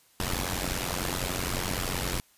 pink noise with amplitude modulation, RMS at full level -27 dBFS, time 0.2-2.2 s, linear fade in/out 0 ms, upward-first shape sine, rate 90.7 Hz, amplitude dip 85%, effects white hiss -62 dBFS RMS until 2.37 s + resampled to 32000 Hz

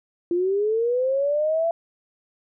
sine linear sweep, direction up, 340 to 677 Hz, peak -19 dBFS, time 0.31-1.71 s, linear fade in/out 2 ms, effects none

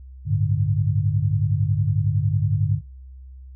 sine chord, G suspended second, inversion none, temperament equal with one note detuned, 99.08 / 110 / 146.83 Hz, G2 / A2 / D3, +19 / 0 / 0 cents, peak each -21 / -23 / -23 dBFS, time 0.25-2.81 s, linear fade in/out 50 ms, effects noise-tail reverb RT60 0.3 s tail -23 dB re dry + added 65 Hz sine -38 dBFS peak until 3.55 s

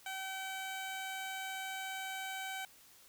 15% pulse tone, 766 Hz, G5, 40 cents flat, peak -33 dBFS, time 0.06-2.65 s, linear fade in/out 2 ms, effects white hiss -61 dBFS RMS until 3.08 s

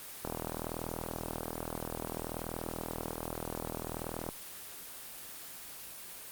click train, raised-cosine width 1 ms, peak -21 dBFS, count 165, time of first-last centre 0.25-4.289 s, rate 40.6 Hz, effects white hiss -46 dBFS RMS until 6.31 s + Opus 24 kbps

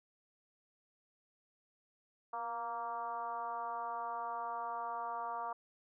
sine tone with frequency modulation, 932.3 Hz, A#5, in tune, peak -37 dBFS, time 2.33-5.53 s, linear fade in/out 5 ms, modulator 229 Hz, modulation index 1.3, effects none

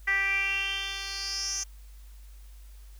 10% pulse tone with band-pass filter sweep, 392 Hz, G4, in tune, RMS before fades -30 dBFS, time 0.07-1.64 s, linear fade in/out 10 ms, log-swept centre 1900 to 6300 Hz, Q 6.6, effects added 50 Hz sine -45 dBFS peak until 2.99 s + white hiss -61 dBFS RMS until 2.99 s

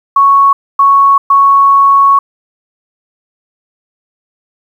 sine tone bursts at uneven times, 1108.7 Hz, C#6, in tune, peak -3 dBFS, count 3, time 0.16-0.53 / 0.79-1.18 / 1.3-2.19 s, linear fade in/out 5 ms, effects 7-bit

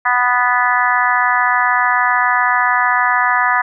harmonic tone, 246.9 Hz, B3, in tune, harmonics 3 / 4 / 5 / 6 / 7 / 8, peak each -20 / -17 / -18 / -22 / -17 / -21 dBFS, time 0.05-3.62 s, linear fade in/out 10 ms, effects none

